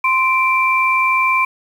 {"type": "tone pair together", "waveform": "sine", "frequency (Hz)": [1040.9, 2349], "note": ["C6", "D7"], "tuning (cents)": [-9, 0], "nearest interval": "octave + major second", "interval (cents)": 1409, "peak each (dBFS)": -15, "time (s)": [0.04, 1.45], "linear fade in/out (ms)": 5, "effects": ["7-bit"]}